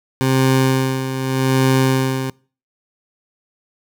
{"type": "tone with tremolo", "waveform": "20% pulse", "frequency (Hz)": 131.9, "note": "C3", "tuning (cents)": 14, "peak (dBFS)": -7, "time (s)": [0.21, 2.3], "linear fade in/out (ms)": 0, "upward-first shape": "sine", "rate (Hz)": 0.83, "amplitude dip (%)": 65, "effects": ["noise-tail reverb RT60 0.4 s tail -25 dB re dry"]}